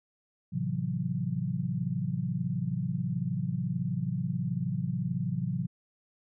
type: chord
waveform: sine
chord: F# half-diminished seventh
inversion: first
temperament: just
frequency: 111 / 133.2 / 166.5 / 185 Hz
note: A2 / C3 / E3 / F#3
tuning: +16 / +31 / +18 / 0 cents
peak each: -37 / -33 / -33 / -34 dBFS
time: 0.52-5.67 s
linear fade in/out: 20 ms
effects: none